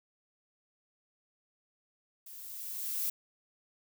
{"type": "noise with level ramp", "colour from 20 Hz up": "violet", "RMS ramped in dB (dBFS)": [-49, -32], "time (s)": [2.26, 3.1], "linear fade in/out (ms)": 5, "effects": []}